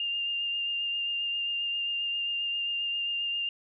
sine tone with vibrato, 2805 Hz, F7, 7 cents sharp, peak -28 dBFS, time 0-3.49 s, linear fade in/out 2 ms, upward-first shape sine, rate 7.5 Hz, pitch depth 13 cents each way, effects none

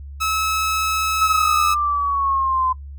sawtooth tone, 1295 Hz, E6, 31 cents flat, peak -15 dBFS, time 0.2-1.75 s, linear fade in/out 20 ms
sine exponential sweep, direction down, 1295 to 1023 Hz, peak -17 dBFS, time 1.21-2.73 s, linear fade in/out 10 ms
effects noise-tail reverb RT60 0.1 s tail -18 dB re dry + added 70 Hz sine -32 dBFS peak until 2.98 s

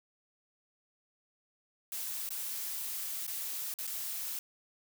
blue noise with dropouts, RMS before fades -38 dBFS, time 1.92-4.39 s, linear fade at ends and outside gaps 2 ms, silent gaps 2.291-2.305 / 3.267-3.277 / 3.74-3.787 / 3.869-3.875 s, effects none

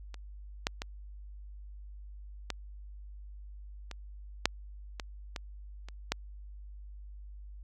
clicks, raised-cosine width 0.2 ms, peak -28 / -11 / -19 / -16 / -24 / -6 / -19 / -19 / -29 / -11 dBFS, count 10, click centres 0.143 / 0.669 / 0.819 / 2.503 / 3.913 / 4.456 / 4.998 / 5.362 / 5.886 / 6.12 s, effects added 50 Hz sine -44 dBFS peak until 7.63 s

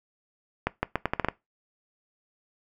accelerating click train, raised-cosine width 0.5 ms, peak -9 dBFS, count 8, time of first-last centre 0.67-1.286 s, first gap 160 ms, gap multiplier 0.79, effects noise-tail reverb RT60 0.2 s tail -20 dB re dry

